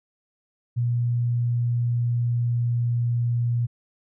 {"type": "tone with pitch glide", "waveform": "sine", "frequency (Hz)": [120, 119.31], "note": ["B2", "A#2"], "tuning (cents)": [-49, 41], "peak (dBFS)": -20, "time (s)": [0.76, 3.67], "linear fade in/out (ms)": 20, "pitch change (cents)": -10, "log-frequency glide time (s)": [1.14, 3.14], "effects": []}